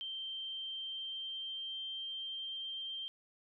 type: tone with pitch glide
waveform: sine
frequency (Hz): 3136 to 3156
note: G7 to G7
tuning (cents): 0 to +11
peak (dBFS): -39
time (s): 0.01-3.08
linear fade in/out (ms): 0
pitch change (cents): +11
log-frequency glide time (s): 0.29-2.51
effects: none